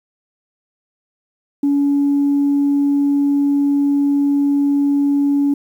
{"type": "tone", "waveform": "sine", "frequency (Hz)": 283.4, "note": "C#4", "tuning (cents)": 38, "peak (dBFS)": -11, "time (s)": [1.63, 5.54], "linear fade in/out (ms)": 5, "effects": ["tanh soft clip ceiling -9 dBFS", "8-bit"]}